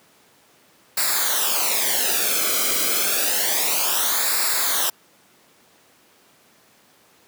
white noise with flanger, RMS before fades -21 dBFS, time 0.97-4.9 s, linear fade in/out 5 ms, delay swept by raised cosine 0.32 to 1.12 ms, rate 0.29 Hz, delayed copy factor -0.75, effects pink hiss -55 dBFS RMS until 7.27 s + high-pass 200 Hz 12 dB/octave

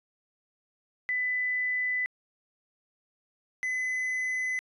sine / triangle tone pair in turn, 1999 / 2018 Hz, B6 / B6, +20 / +37 cents, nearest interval unison, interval 17 cents, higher second, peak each -26 dBFS, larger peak neither, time 1.09-2.06 / 3.63-4.59 s, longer first, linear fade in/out 0 ms, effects resampled to 24000 Hz

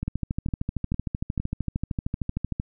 two click trains, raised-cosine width 5 ms, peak -14 / -16 dBFS, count 34 / 4, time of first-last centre 0.08-2.599 / 0.03-1.4 s, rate 13.1 / 2.19 Hz, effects none

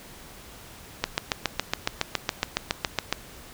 click train, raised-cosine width 0.2 ms, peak -5 dBFS, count 16, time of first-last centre 1.04-3.126 s, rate 7.19 Hz, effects pink hiss -46 dBFS RMS until 3.53 s

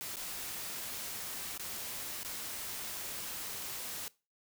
white noise with dropouts, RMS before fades -41 dBFS, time 0.01-4.08 s, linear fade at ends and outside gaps 0 ms, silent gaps 0.158-0.168 / 1.577-1.596 / 2.232-2.248 s, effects noise-tail reverb RT60 0.3 s tail -21 dB re dry

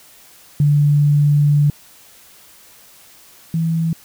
sine tone pair in turn, 146.1 / 163.74 Hz, D3 / E3, -9 / -11 cents, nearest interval major second, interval 198 cents, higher second, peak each -10 / -15 dBFS, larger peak first, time 0.6-1.7 / 3.54-3.93 s, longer first, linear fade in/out 2 ms, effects white hiss -46 dBFS RMS until 4.04 s

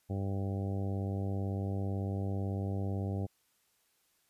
harmonic tone, 98 Hz, G2, in tune, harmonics 1 / 2 / 3 / 4 / 5 / 6 / 7 / 8, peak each -33 / -39 / -43 / -45 / -47 / -49 / -50 / -51 dBFS, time 0.09-3.27 s, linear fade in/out 20 ms, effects white hiss -73 dBFS RMS until 4.29 s + resampled to 32000 Hz

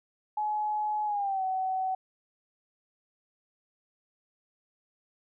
sine tone with pitch glide, 847 to 754.6 Hz, G#5 to F#5, +34 to +34 cents, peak -27 dBFS, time 0.37-1.95 s, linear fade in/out 5 ms, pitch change -200 cents, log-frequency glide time 1.05-1.43 s, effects none

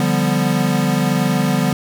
square chord, G dominant seventh, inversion second, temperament equal, 146.83 / 174.61 / 196 / 246.9 Hz, D3 / F3 / G3 / B3, 0 / 0 / 0 / 0 cents, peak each -21 dBFS, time 0-1.73 s, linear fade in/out 2 ms, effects none

